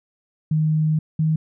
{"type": "tone pair in turn", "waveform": "sine", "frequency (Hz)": [155.56, 157.46], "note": ["D#3", "D#3"], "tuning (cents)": [0, 21], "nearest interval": "unison", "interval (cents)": 21, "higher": "second", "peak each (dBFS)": -16, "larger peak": "neither", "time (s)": [[0.51, 0.99], [1.19, 1.36]], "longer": "first", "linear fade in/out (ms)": 5, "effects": []}